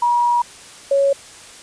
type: tone pair in turn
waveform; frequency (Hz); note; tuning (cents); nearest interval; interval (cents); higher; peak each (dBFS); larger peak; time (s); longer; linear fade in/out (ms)
sine; 959 / 554.9; A#5 / C#5; +49 / +2; major sixth; 947; first; -13 / -12; second; 0.02-0.42 / 0.91-1.13; first; 5
effects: white hiss -40 dBFS RMS until 1.62 s + resampled to 22050 Hz